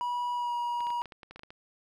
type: tone with pitch glide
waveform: triangle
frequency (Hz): 972 to 958.1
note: B5 to A#5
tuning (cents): -28 to +47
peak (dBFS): -27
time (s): 0.01-1.02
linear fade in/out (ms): 0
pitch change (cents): -25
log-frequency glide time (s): 0.34-0.53
type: clicks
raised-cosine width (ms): 0.3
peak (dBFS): -30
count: 12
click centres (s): 0.806 / 0.869 / 0.904 / 1.017 / 1.057 / 1.122 / 1.232 / 1.31 / 1.36 / 1.394 / 1.434 / 1.505
effects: none

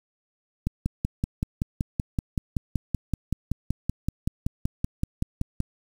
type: click train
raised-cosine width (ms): 5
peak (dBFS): -12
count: 27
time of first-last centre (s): 0.67-5.604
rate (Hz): 5.27
effects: 7-bit

